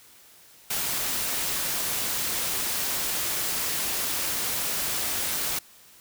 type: noise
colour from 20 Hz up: white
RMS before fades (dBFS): -28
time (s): 0.7-5.59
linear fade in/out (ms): 5
effects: white hiss -53 dBFS RMS until 6 s